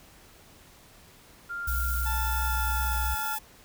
sine tone with tremolo, 1396.9 Hz, F6, in tune, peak -31 dBFS, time 1.49-3.36 s, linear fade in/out 20 ms, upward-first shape sine, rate 1.1 Hz, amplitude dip 25%
sine tone, 61.74 Hz, B1, in tune, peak -27 dBFS, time 1.67-3.15 s, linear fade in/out 10 ms
violet noise, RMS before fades -35 dBFS, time 1.67-3.39 s, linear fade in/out 10 ms
40% pulse tone with pitch glide, 876 to 862.4 Hz, A5 to A5, -8 to -35 cents, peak -32 dBFS, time 2.05-3.39 s, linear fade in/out 20 ms, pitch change -27 cents, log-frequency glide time 2.2-3.09 s
effects pink hiss -54 dBFS RMS until 3.64 s

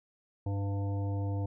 harmonic tone with a mistuned harmonic, 99.3 Hz, G2, 23 cents sharp, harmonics 1 / 3 / 5 / 7 / 9, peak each -30 / -40 / -44 / -47 / -49 dBFS, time 0.46-1.46 s, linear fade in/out 5 ms, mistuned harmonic 5, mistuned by +16 cents, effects none

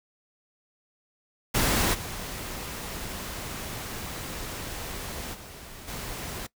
pink noise with level steps, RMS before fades -24 / -36 / -44 / -36 dBFS, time 1.54-6.47 s, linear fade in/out 10 ms, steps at 1.93 / 5.33 / 5.87 s, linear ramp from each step 20 ms, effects noise-tail reverb RT60 0.1 s tail -20 dB re dry

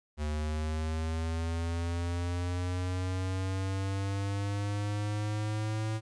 square linear sweep, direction up, 74.8 to 110 Hz, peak -31 dBFS, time 0.17-6.01 s, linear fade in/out 50 ms, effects resampled to 22050 Hz + 12-bit

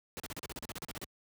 pink noise bursts, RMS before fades -41 dBFS, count 14, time 0.17-1.043 s, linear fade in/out 0 ms, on 28 ms, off 37 ms, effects high-pass 60 Hz 12 dB/octave

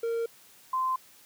triangle / sine tone pair in turn, 461.8 / 1036.7 Hz, A#4 / C6, -16 / -16 cents, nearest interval octave + major second, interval 1400 cents, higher second, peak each -25 / -25 dBFS, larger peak neither, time 0.03-0.26 / 0.73-0.96 s, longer neither, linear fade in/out 5 ms, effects white hiss -56 dBFS RMS until 1.25 s + high-pass 80 Hz 12 dB/octave

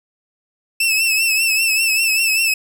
sawtooth tone with vibrato, 2637 Hz, E7, in tune, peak -11 dBFS, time 0.8-2.54 s, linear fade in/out 5 ms, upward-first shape triangle, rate 5.1 Hz, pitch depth 67 cents each way, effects none

